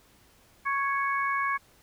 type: harmonic tone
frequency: 554.4 Hz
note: C#5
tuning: in tune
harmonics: 2 / 3 / 4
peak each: -27 / -31 / -33 dBFS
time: 0.65-1.58 s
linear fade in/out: 20 ms
effects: pink hiss -60 dBFS RMS until 1.82 s